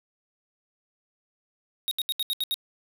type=tone bursts; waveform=square; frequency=3760 Hz; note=A#7; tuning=14 cents sharp; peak=-25 dBFS; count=7; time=1.88-2.542 s; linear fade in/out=0 ms; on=32 ms; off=73 ms; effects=none